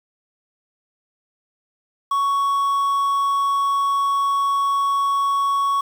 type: tone with quantisation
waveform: triangle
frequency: 1114 Hz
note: C#6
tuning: 8 cents sharp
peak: -15 dBFS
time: 2.11-5.81 s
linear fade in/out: 5 ms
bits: 7
effects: none